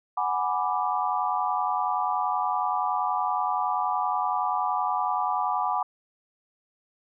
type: chord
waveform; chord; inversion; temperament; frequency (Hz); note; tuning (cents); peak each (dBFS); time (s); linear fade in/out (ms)
sine; G# half-diminished seventh; third; equal; 740 / 830.6 / 987.8 / 1174.7; F#5 / G#5 / B5 / D6; 0 / 0 / 0 / 0; -29; 0.17-5.83; 5
effects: none